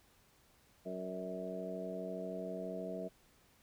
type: harmonic tone with a mistuned harmonic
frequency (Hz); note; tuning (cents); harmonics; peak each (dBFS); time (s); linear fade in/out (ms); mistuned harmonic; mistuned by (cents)
92.5; F#2; 0; 2 / 3 / 4 / 5 / 6 / 7; -45 / -49 / -48 / -46 / -52 / -43; 0.85-3.09; 20; 6; +56
effects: pink hiss -68 dBFS RMS until 3.62 s